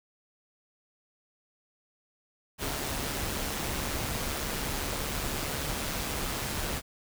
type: noise with amplitude modulation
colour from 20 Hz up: pink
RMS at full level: -31 dBFS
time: 2.58-6.82 s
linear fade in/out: 50 ms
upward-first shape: sine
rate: 144 Hz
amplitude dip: 40%
effects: none